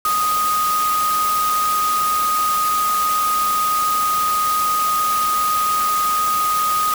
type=tone in noise; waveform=sine; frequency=1244.5 Hz; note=D#6; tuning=in tune; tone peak=-16 dBFS; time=0.05-6.94 s; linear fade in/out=2 ms; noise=white; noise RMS=-26 dBFS; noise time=0.05-6.94 s; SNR=+7 dB; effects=none